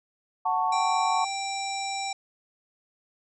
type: chord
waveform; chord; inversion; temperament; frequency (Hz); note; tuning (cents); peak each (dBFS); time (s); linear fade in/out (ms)
sine; F# minor; none; just; 740 / 888 / 1110; F#5 / A5 / C#6; 0 / +16 / +2; -27 / -26 / -28; 0.45-1.25; 10
type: harmonic tone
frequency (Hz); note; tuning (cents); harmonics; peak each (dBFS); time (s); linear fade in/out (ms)
784; G5; 0; 1 / 3 / 5 / 7 / 9 / 10; -31 / -36 / -38 / -39 / -41 / -41; 0.72-2.13; 5
effects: none